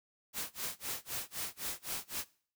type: noise with tremolo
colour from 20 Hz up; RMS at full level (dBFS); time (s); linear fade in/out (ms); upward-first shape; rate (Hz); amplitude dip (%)
white; -37; 0.33-2.25; 50; sine; 3.9; 100
effects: noise-tail reverb RT60 0.5 s tail -22 dB re dry